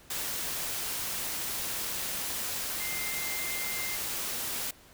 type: tone in noise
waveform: sine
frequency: 2093 Hz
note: C7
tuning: in tune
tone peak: -37 dBFS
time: 2.8-3.96 s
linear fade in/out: 5 ms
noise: white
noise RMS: -34 dBFS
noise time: 0.1-4.71 s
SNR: -6 dB
effects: pink hiss -56 dBFS RMS until 4.93 s